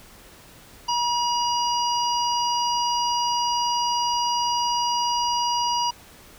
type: harmonic tone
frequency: 960 Hz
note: B5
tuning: 49 cents flat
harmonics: 1 / 3 / 5 / 6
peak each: -22 / -30 / -29 / -32 dBFS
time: 0.88-5.91 s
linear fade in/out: 10 ms
effects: pink hiss -48 dBFS RMS until 6.38 s